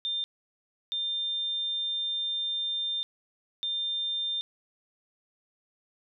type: tone bursts at uneven times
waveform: sine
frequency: 3600 Hz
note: A7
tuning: 39 cents sharp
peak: -28 dBFS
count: 3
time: 0.05-0.24 / 0.92-3.03 / 3.63-4.41 s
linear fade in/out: 0 ms
effects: none